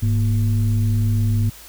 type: tone with frequency modulation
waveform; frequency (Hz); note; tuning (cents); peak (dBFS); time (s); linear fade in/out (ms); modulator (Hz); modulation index
sine; 104; G#2; +3; -15; 0.02-1.5; 10; 133; 0.54
effects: added 53 Hz sine -48 dBFS peak until 1.68 s + white hiss -42 dBFS RMS until 1.68 s